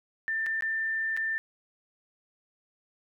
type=tone with dropouts; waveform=sine; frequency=1787 Hz; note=A6; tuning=26 cents sharp; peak=-27 dBFS; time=0.28-1.38 s; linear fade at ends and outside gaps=0 ms; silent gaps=0.462-0.466 / 0.608-0.623 / 1.166-1.173 s; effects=none